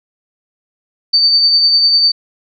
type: tone with tremolo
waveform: sine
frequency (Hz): 4581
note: D8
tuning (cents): -44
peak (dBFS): -6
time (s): 1.13-2.12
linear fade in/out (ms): 10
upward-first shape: sine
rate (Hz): 10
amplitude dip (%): 35
effects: none